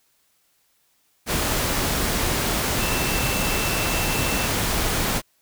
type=tone in noise; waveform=sine; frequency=2672 Hz; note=E7; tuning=23 cents sharp; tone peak=-30 dBFS; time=2.77-4.49 s; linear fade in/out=50 ms; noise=pink; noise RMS=-23 dBFS; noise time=1.26-5.22 s; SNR=-10 dB; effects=white hiss -65 dBFS RMS until 5.41 s